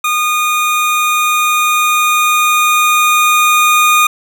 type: tone with level ramp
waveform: 25% pulse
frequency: 1226 Hz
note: D#6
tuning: 26 cents flat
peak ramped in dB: -8 to -3 dBFS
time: 0.04-4.07 s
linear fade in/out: 5 ms
effects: none